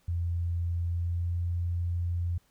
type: tone with pitch glide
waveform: sine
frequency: 85.7 to 86.75 Hz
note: F2 to F2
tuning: -32 to -11 cents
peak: -27 dBFS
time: 0.08-2.38 s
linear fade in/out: 5 ms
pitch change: +21 cents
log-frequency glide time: 0.84-1.39 s
effects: pink hiss -68 dBFS RMS until 2.5 s